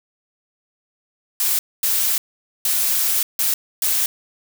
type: noise bursts at uneven times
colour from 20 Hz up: blue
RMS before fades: -19 dBFS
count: 5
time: 1.4-1.59 / 1.83-2.18 / 2.65-3.23 / 3.39-3.54 / 3.82-4.06 s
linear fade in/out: 2 ms
effects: none